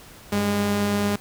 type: tone pair together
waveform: sawtooth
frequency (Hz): 97.7 / 204.2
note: G2 / G#3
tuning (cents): -5 / -29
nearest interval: octave + minor second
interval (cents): 1276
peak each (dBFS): -26 / -17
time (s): 0.32-1.16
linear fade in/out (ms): 5
effects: pink hiss -46 dBFS RMS until 1.2 s